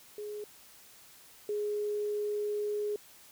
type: tone pair in turn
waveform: sine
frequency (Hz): 418.3 / 416.9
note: G#4 / G#4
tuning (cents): +12 / +7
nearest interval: unison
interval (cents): 5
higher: first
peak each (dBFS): -37 / -30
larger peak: second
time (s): 0.18-0.44 / 1.49-2.96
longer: second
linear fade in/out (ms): 2
effects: white hiss -56 dBFS RMS until 3.31 s